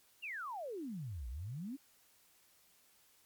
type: exponential two-way sweep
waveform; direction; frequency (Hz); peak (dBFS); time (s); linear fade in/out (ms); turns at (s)
sine; down then up; 2900 to 55.9 to 294.9; -40; 0.22-1.77; 20; 1.28
effects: white hiss -68 dBFS RMS until 3.25 s + MP3 96 kbps